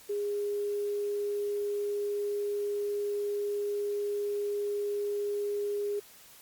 sine tone with quantisation, 410 Hz, G#4, 22 cents flat, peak -29 dBFS, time 0.09-6 s, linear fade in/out 10 ms, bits 9, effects white hiss -54 dBFS RMS until 6.41 s + Opus 48 kbps

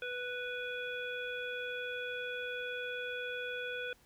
harmonic tone with a mistuned harmonic, 493.9 Hz, B4, in tune, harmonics 1 / 3 / 5 / 7, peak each -41 / -40 / -44 / -47 dBFS, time 0.02-3.93 s, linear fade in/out 2 ms, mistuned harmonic 7, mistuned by -37 cents, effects pink hiss -66 dBFS RMS until 4.05 s

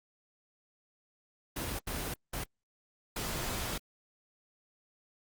pink noise bursts at uneven times, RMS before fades -36 dBFS, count 4, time 1.56-1.79 / 1.87-2.14 / 2.33-2.44 / 3.16-3.78 s, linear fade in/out 5 ms, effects Opus 24 kbps

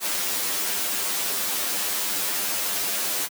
white noise with comb filter, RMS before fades -26 dBFS, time 0-3.29 s, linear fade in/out 50 ms, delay 10 ms, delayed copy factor +0.95, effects high-pass 200 Hz 12 dB/octave

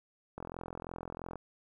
click train, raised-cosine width 1 ms, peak -27 dBFS, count 43, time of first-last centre 0.38-1.357 s, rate 43 Hz, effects 11-bit

